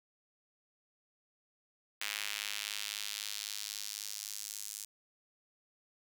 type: tone with high-pass filter sweep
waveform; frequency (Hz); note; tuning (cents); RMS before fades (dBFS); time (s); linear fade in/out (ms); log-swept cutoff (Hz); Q
sawtooth; 103.83; G#2; 0; -41; 2.01-4.85; 5; 2300 to 7000; 1.3
effects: none